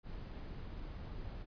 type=noise; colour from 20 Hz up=brown; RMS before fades=-45 dBFS; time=0.03-1.46 s; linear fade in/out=50 ms; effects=resampled to 11025 Hz